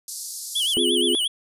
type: band-pass noise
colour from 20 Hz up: white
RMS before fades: -34 dBFS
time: 0.08-0.74 s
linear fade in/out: 2 ms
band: 4400 to 12000 Hz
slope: 48 dB/octave
type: tone with vibrato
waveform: square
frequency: 3170 Hz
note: G7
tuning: 19 cents sharp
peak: -21 dBFS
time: 0.55-1.28 s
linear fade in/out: 10 ms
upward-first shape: sine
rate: 8.5 Hz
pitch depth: 150 cents each way
type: chord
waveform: sine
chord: F minor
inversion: second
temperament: equal with one note detuned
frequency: 255.9 / 349.2 / 415.3 Hz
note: C4 / F4 / Ab4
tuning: -38 / 0 / 0 cents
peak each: -26 / -23 / -26 dBFS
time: 0.77-1.15 s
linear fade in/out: 0 ms
effects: resampled to 32000 Hz